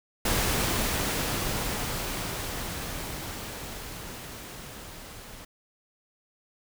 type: noise with level ramp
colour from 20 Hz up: pink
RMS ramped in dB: -25 to -45 dBFS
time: 0.25-5.45 s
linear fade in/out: 5 ms
effects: none